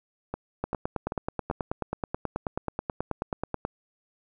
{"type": "two click trains", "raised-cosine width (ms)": 1, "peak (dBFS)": [-14, -17], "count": [29, 4], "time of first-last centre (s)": [[0.64, 3.651], [0.34, 1.512]], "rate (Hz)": [9.3, 2.56], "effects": []}